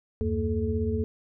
sine tone cluster, 78.2 / 94.5 / 228.3 / 431.4 Hz, D#2 / F#2 / A#3 / A4, +9 / +37 / -36 / -34 cents, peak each -30 dBFS, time 0.21-1.04 s, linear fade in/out 0 ms, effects none

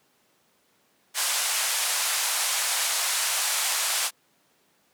white band-pass noise, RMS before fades -26 dBFS, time 1.14-4.11 s, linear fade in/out 50 ms, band 660 to 11000 Hz, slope 24 dB/octave, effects pink hiss -65 dBFS RMS until 4.93 s + high-pass 200 Hz 12 dB/octave

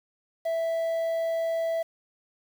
triangle tone with quantisation, 659.3 Hz, E5, in tune, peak -23 dBFS, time 0.45-1.83 s, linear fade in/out 10 ms, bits 8, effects none

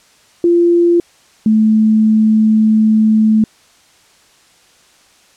sine tone pair in turn, 344.5 / 217.6 Hz, F4 / A3, -24 / -19 cents, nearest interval minor sixth, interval 795 cents, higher first, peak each -7 dBFS, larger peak neither, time 0.44-1 / 1.46-3.44 s, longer second, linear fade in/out 2 ms, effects white hiss -49 dBFS RMS until 5.36 s + low-pass 8000 Hz 12 dB/octave

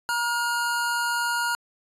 square tone pair together, 948.5 / 1425 Hz, A#5 / F6, +30 / +34 cents, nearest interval perfect fifth, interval 704 cents, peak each -28 / -26 dBFS, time 0.09-1.55 s, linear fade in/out 0 ms, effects resampled to 32000 Hz

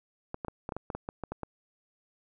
clicks, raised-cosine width 1 ms, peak -21 dBFS, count 12, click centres 0.344 / 0.448 / 0.483 / 0.691 / 0.722 / 0.766 / 0.902 / 0.95 / 1.089 / 1.237 / 1.32 / 1.433 s, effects none

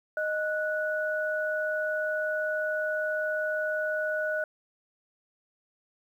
sine tone pair together, 619.3 / 1474 Hz, D#5 / F#6, -8 / -7 cents, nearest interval octave + minor third, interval 1501 cents, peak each -29 / -30 dBFS, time 0.17-4.44 s, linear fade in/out 2 ms, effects 10-bit

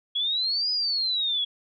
sine exponential two-way sweep, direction up then down, 3322 to 5010 to 3322 Hz, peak -23 dBFS, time 0.15-1.45 s, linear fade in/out 10 ms, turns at 0.71 s, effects none

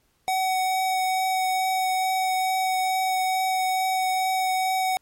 square tone with vibrato, 751 Hz, F#5, 26 cents sharp, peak -22 dBFS, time 0.28-4.97 s, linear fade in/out 0 ms, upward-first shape triangle, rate 2.3 Hz, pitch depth 10 cents each way, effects pink hiss -67 dBFS RMS until 5.01 s + MP3 64 kbps

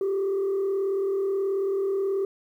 sine tone with frequency modulation, 390.6 Hz, G4, 6 cents flat, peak -21 dBFS, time 0.01-2.25 s, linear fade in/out 2 ms, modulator 38.5 Hz, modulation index 0.39, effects tanh soft clip ceiling -21 dBFS + 10-bit

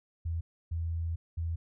sine tone bursts at uneven times, 83 Hz, E2, 12 cents sharp, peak -30 dBFS, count 3, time 0.25-0.41 / 0.71-1.16 / 1.37-1.56 s, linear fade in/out 10 ms, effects none

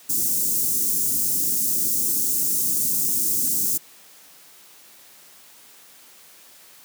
white band-stop noise, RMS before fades -22 dBFS, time 0.09-3.78 s, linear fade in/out 10 ms, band 330 to 6500 Hz, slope 24 dB/octave, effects white hiss -49 dBFS RMS until 6.84 s + high-pass 150 Hz 12 dB/octave

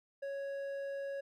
sine tone with hard clipping, 554.4 Hz, C#5, in tune, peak -39 dBFS, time 0.22-1.21 s, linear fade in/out 10 ms, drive 6 dB, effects none

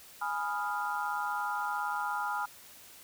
sine chord, F half-diminished seventh, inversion first, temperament equal with one note detuned, 830.6 / 987.8 / 1240.9 / 1396.9 Hz, Ab5 / Cb6 / Eb6 / F6, 0 / 0 / -5 / 0 cents, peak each -35 / -37 / -38 / -36 dBFS, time 0.21-2.46 s, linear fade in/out 10 ms, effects white hiss -53 dBFS RMS until 3.03 s

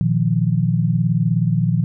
sine chord, Bb suspended fourth, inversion none, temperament equal with one note detuned, 118.72 / 155.56 / 174.61 Hz, Bb2 / Eb3 / F3, +32 / 0 / 0 cents, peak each -19 dBFS, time 0.01-1.84 s, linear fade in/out 0 ms, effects none

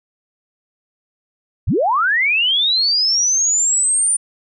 sine linear sweep, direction up, 43.65 to 9290 Hz, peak -13 dBFS, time 1.67-4.17 s, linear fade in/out 10 ms, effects none

